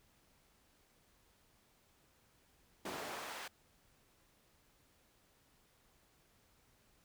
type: noise with high-pass filter sweep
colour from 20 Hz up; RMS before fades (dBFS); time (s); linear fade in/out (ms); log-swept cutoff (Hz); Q
brown; -45; 2.85-3.48; 5; 390 to 1200; 0.73
effects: pink hiss -71 dBFS RMS until 7.04 s